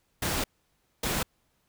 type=noise bursts at uneven times; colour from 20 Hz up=pink; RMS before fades=-29 dBFS; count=2; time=0.22-0.44 / 1.03-1.23 s; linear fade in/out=5 ms; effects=pink hiss -72 dBFS RMS until 1.68 s